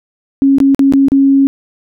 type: tone with dropouts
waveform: sine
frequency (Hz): 274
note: C#4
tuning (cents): -20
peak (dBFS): -5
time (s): 0.42-1.47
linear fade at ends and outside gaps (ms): 0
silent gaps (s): 0.584-0.602 / 0.747-0.793 / 0.924-0.936 / 1.084-1.119
effects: none